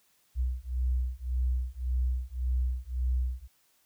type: beating tone pair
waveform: sine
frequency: 61.74 / 63.54 Hz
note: B1 / B1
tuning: 0 / +50 cents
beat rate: 1.8 Hz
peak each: -30 dBFS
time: 0.35-3.48 s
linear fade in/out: 50 ms
effects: white hiss -68 dBFS RMS until 3.85 s